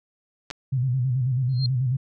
clicks, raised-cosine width 0.2 ms, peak -16 dBFS, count 2, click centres 0.503 / 0.51 s
sine tone with vibrato, 127.7 Hz, C3, 42 cents flat, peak -20 dBFS, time 0.72-1.97 s, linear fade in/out 10 ms, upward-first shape square, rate 9.2 Hz, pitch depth 78 cents each way
sine tone with exponential growth, 4200 Hz, C8, 6 cents sharp, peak -23 dBFS, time 1.49-1.66 s, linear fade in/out 2 ms, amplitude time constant 36 ms
effects none

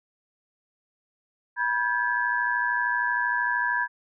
sine tone cluster, 974 / 1590 / 1703 Hz, B5 / G6 / G#6, -24 / +24 / +43 cents, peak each -27 dBFS, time 1.56-3.88 s, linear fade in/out 50 ms, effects none

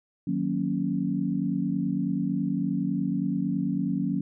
sine chord, D# minor seventh, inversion none, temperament equal with one note detuned, 155.56 / 185 / 233.8 / 277.2 Hz, D#3 / F#3 / A#3 / C#4, 0 / 0 / +5 / 0 cents, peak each -33 / -28 / -31 / -29 dBFS, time 0.27-4.21 s, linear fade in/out 5 ms, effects none

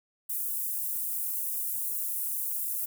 pink high-pass noise, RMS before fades -32 dBFS, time 0.29-2.86 s, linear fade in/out 10 ms, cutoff 11000 Hz, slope 24 dB/octave, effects none

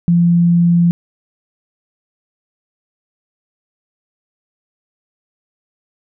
sine tone, 171.9 Hz, F3, 27 cents flat, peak -8 dBFS, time 0.08-0.91 s, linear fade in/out 0 ms, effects none

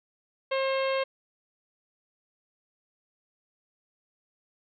harmonic tone, 535 Hz, C5, 38 cents sharp, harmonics 1 / 2 / 3 / 4 / 5 / 6 / 7 / 8, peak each -26 / -33 / -39 / -37 / -38 / -41 / -46 / -44 dBFS, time 0.51-1.04 s, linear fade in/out 10 ms, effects none

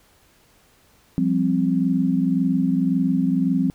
sine chord, F suspended second, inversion none, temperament just, 174.61 / 196.44 / 261.9 Hz, F3 / G3 / C4, 0 / +4 / +2 cents, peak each -22 / -23 / -20 dBFS, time 1.18-3.7 s, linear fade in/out 0 ms, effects pink hiss -57 dBFS RMS until 3.74 s

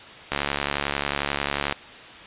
click train, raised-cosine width 0.3 ms, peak -7 dBFS, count 101, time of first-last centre 0.32-1.724 s, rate 71.2 Hz, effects white hiss -42 dBFS RMS until 2.26 s + resampled to 8000 Hz

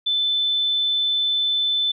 sine tone, 3520 Hz, A7, in tune, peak -18 dBFS, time 0.06-1.92 s, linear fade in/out 10 ms, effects none

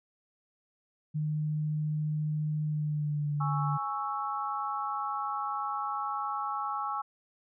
sine tone with pitch glide, 152.4 to 146.53 Hz, D#3 to D3, -36 to -4 cents, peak -28 dBFS, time 1.14-3.78 s, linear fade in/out 20 ms, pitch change -68 cents, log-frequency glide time 2.65-3.35 s
sine chord, C# minor, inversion second, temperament equal, 830.6 / 1108.7 / 1318.5 Hz, G#5 / C#6 / E6, 0 / 0 / 0 cents, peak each -35 dBFS, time 3.4-7.02 s, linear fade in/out 10 ms
effects none

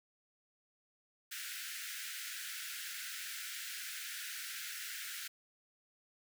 pink high-pass noise, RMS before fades -44 dBFS, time 1.31-5.28 s, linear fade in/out 10 ms, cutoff 1400 Hz, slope 96 dB/octave, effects none

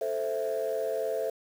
sine chord, A minor, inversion none, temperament equal, 440 / 523.3 / 659.3 Hz, A4 / C5 / E5, 0 / 0 / 0 cents, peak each -31 dBFS, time 0.01-1.3 s, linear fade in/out 5 ms, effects tanh soft clip ceiling -22 dBFS + 8-bit

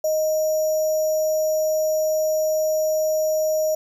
sine tone with sample-and-hold, 622.3 Hz, D#5, in tune, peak -18 dBFS, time 0.04-3.75 s, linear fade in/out 5 ms, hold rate 6300 Hz, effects none

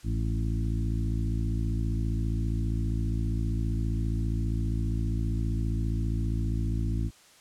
harmonic tone with a mistuned harmonic, 55 Hz, A1, in tune, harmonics 1 / 2 / 3 / 4 / 5 / 6, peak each -28 / -30 / -38 / -38 / -39 / -41 dBFS, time 0.03-7.11 s, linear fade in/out 50 ms, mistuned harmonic 3, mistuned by +46 cents, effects white hiss -56 dBFS RMS until 7.4 s + low-pass 9000 Hz 12 dB/octave

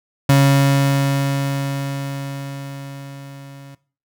35% pulse tone with level ramp, 138.59 Hz, C#3, in tune, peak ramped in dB -7 to -35 dBFS, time 0.29-3.75 s, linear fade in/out 5 ms, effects noise-tail reverb RT60 0.4 s tail -19 dB re dry

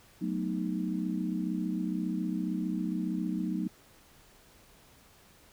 sine chord, B dominant seventh, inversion second, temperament equal, 185 / 220 / 246.9 / 311.1 Hz, F#3 / A3 / B3 / D#4, 0 / 0 / 0 / 0 cents, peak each -33 / -36 / -37 / -35 dBFS, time 0.21-3.68 s, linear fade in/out 10 ms, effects pink hiss -59 dBFS RMS until 5.52 s

